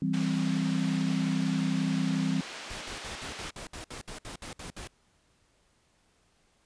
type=chord; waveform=sine; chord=C major; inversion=first; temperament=equal; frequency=164.81 / 196 / 261.6 Hz; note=E3 / G3 / C4; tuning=0 / 0 / 0 cents; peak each=-30 dBFS; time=0.02-2.41 s; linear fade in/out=2 ms
type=band-pass noise; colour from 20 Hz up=white; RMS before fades=-42 dBFS; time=0.13-3.51 s; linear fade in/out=10 ms; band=260 to 3900 Hz; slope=12 dB/octave
type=noise bursts; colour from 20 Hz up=pink; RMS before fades=-41 dBFS; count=13; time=2.7-4.874 s; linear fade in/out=2 ms; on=110 ms; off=62 ms
effects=pink hiss -68 dBFS RMS until 6.65 s + resampled to 22050 Hz

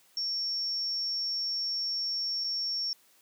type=tone with dropouts; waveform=sine; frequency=5480 Hz; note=F8; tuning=34 cents flat; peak=-29 dBFS; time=0.17-2.93 s; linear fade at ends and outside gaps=1 ms; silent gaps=2.439-2.443 s; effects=white hiss -63 dBFS RMS until 3.21 s + high-pass 150 Hz 12 dB/octave

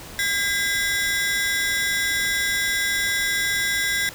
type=ring-modulated tone; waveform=sawtooth; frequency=1815 Hz; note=A#6; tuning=47 cents flat; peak=-14 dBFS; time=0.19-4.09 s; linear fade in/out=0 ms; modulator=205 Hz; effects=pink hiss -39 dBFS RMS until 4.14 s

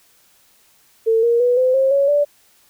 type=tone with pitch steps; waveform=sine; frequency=450 / 469.7 / 490.2 / 511.6 / 533.9 / 557.2 / 581.6 Hz; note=A4 / A#4 / B4 / C5 / C5 / C#5 / D5; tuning=+39 / +13 / -13 / -39 / +35 / +9 / -17 cents; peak=-12 dBFS; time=1.06-2.25 s; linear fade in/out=20 ms; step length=170 ms; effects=white hiss -55 dBFS RMS until 2.69 s

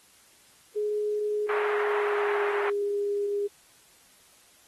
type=tone with pitch glide; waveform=sine; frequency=419.6 to 406.9 Hz; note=G#4 to G#4; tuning=+18 to -35 cents; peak=-25 dBFS; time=0.75-3.48 s; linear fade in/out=20 ms; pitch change=-53 cents; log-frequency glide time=1.47-2.78 s
type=band-pass noise; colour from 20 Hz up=pink; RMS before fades=-32 dBFS; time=1.49-2.7 s; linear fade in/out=2 ms; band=770 to 2000 Hz; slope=24 dB/octave
effects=white hiss -58 dBFS RMS until 4.67 s + AAC 32 kbps

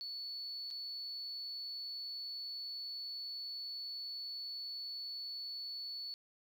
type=tone with dropouts; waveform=sine; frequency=4435 Hz; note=C#8; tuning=in tune; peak=-40 dBFS; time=0.01-6.14 s; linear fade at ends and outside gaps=0 ms; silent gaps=0.704-0.71 s; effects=tanh soft clip ceiling -36 dBFS + 11-bit

